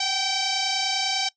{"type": "tone with frequency modulation", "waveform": "sine", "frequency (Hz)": 758, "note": "F#5", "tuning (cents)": 42, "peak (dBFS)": -22, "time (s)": [0, 1.29], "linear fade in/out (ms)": 5, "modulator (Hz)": 773, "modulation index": 7, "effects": ["noise-tail reverb RT60 0.1 s tail -21 dB re dry"]}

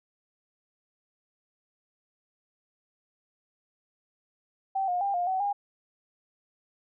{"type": "tone with pitch steps", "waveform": "sine", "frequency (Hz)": [774, 715, 797, 707, 755, 810], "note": ["G5", "F5", "G5", "F5", "F#5", "G#5"], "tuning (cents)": [-22, 41, 28, 21, 35, -43], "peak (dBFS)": -25, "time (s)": [4.75, 5.53], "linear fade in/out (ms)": 10, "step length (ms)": 130, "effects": []}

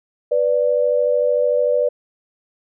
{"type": "tone pair together", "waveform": "sine", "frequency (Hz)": [493.9, 587.3], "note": ["B4", "D5"], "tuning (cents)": [0, 0], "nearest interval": "minor third", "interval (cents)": 300, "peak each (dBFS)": -17, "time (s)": [0.31, 1.89], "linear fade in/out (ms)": 10, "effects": []}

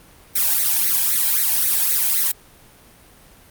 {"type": "noise with flanger", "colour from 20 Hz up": "blue", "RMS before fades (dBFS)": -18, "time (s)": [0.35, 2.32], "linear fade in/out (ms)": 10, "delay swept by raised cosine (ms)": [0.48, 1.27], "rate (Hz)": 3.8, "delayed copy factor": 0.9, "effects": ["pink hiss -48 dBFS RMS until 3.5 s", "Opus 32 kbps"]}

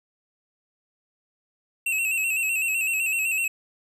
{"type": "tone with vibrato", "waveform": "square", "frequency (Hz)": 2643, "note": "E7", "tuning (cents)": 4, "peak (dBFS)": -23, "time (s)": [1.86, 3.48], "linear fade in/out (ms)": 5, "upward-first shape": "square", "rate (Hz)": 7.9, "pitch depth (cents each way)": 50, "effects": []}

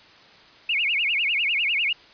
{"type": "tone with vibrato", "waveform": "sine", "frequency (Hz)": 2489, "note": "D#7", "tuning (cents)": 0, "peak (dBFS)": -20, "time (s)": [0.69, 1.93], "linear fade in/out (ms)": 5, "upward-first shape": "sine", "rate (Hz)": 10, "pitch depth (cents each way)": 260, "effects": ["white hiss -50 dBFS RMS until 2.13 s", "resampled to 11025 Hz"]}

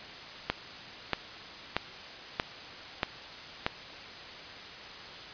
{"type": "click train", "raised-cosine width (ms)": 0.3, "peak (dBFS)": -10, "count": 6, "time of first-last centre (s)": [0.5, 3.665], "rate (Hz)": 1.58, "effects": ["white hiss -44 dBFS RMS until 5.33 s", "resampled to 11025 Hz"]}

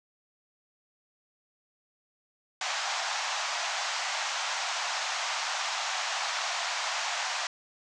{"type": "band-pass noise", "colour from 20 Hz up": "pink", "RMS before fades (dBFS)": -32, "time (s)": [2.61, 7.47], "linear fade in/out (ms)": 2, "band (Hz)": [670, 7100], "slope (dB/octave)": 48, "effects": []}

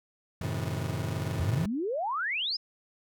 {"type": "chord", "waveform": "40% pulse", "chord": "F# diminished seventh", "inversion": "none", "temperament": "just", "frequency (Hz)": [92.5, 111, 133.2, 159.84], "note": ["F#2", "A2", "C3", "Eb3"], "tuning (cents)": [0, 16, 31, 47], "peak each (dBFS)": -35, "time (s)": [0.41, 1.66], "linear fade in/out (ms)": 5}
{"type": "exponential sweep", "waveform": "sine", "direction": "up", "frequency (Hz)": [73.42, 5274], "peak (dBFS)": -28, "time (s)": [1.39, 2.57], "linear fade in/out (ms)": 10}
{"effects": []}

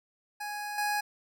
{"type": "tone with level steps", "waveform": "25% pulse", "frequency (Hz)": 830.6, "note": "G#5", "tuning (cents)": 0, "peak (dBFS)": [-31, -24], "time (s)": [0.4, 1.01], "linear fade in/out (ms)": 10, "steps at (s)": 0.78, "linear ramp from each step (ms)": 2, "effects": []}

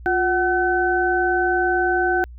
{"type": "tone cluster", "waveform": "sine", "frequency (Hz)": [354.2, 747, 1518], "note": ["F4", "F#5", "F#6"], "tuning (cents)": [24, 16, 44], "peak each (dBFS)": -21, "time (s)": [0.06, 2.24], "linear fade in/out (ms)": 0, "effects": ["added 60 Hz sine -36 dBFS peak until 2.38 s"]}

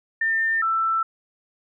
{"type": "tone pair in turn", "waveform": "sine", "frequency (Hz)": [1802, 1330.2], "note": ["A6", "E6"], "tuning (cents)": [41, 15], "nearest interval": "perfect fourth", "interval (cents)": 526, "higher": "first", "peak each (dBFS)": -19, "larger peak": "neither", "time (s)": [[0.21, 0.62], [0.62, 1.03]], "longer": "neither", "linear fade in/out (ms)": 5, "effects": []}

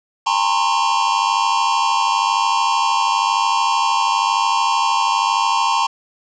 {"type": "tone cluster", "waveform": "square", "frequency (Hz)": [807, 909, 1010, 1083], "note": ["G#5", "A#5", "B5", "C#6"], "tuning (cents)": [-50, -44, 39, -41], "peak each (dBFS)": [-25, -19, -22, -21], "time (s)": [0.26, 5.87], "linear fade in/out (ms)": 10, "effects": ["resampled to 16000 Hz", "7-bit"]}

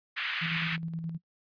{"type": "band-pass noise", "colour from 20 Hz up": "pink", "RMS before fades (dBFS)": -33, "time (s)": [0.16, 0.77], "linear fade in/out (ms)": 20, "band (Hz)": [1600, 3000], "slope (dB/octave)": 24}
{"type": "tone with tremolo", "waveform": "sine", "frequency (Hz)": 164.81, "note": "E3", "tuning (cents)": 0, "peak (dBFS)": -31, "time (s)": [0.41, 1.18], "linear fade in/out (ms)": 20, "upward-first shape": "square", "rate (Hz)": 9.5, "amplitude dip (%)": 40}
{"effects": ["noise-tail reverb RT60 0.1 s tail -22 dB re dry", "resampled to 11025 Hz"]}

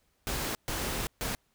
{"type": "noise bursts at uneven times", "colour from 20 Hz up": "pink", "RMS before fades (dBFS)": -33, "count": 3, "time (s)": [[0.27, 0.55], [0.68, 1.07], [1.21, 1.35]], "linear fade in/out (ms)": 0, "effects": ["pink hiss -72 dBFS RMS until 1.54 s"]}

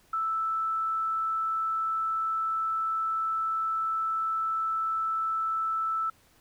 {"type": "tone", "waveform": "sine", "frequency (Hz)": 1318.5, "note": "E6", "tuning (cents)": 0, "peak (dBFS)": -26, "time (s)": [0.13, 6.1], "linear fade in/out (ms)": 5, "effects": ["pink hiss -62 dBFS RMS until 6.4 s"]}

